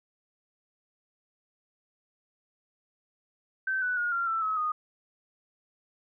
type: tone with pitch steps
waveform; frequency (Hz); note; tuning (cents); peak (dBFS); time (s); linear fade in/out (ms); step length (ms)
sine; 1544 / 1488 / 1434 / 1381.9 / 1331.8 / 1283.4 / 1236.9; G6 / F#6 / F6 / F6 / E6 / E6 / D#6; -27 / +9 / +45 / -19 / +17 / -47 / -11; -26; 3.67-4.72; 5; 150
effects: none